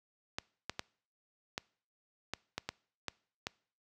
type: clicks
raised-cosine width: 0.2 ms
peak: -18 dBFS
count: 9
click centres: 0.385 / 0.696 / 0.794 / 1.579 / 2.336 / 2.58 / 2.69 / 3.083 / 3.469 s
effects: noise-tail reverb RT60 0.5 s tail -24 dB re dry + high-pass 60 Hz 12 dB/octave